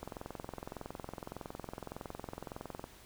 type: click train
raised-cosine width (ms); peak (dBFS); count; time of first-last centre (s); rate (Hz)
1; -27; 62; 0.03-2.841; 21.7
effects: pink hiss -57 dBFS RMS until 3.05 s